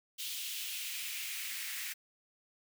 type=noise with high-pass filter sweep; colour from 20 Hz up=white; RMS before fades=-40 dBFS; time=0.18-1.94 s; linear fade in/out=20 ms; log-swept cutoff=3200 to 1900 Hz; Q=2.6; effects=none